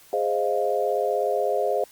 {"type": "chord", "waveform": "sine", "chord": "F minor seventh", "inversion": "first", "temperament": "equal", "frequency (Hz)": [415.3, 523.3, 622.3, 698.5], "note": ["Ab4", "C5", "Eb5", "F5"], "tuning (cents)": [0, 0, 0, 0], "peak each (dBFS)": [-26, -26, -27, -27], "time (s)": [0.13, 1.84], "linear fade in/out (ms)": 2, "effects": ["white hiss -52 dBFS RMS until 1.91 s", "Opus 48 kbps"]}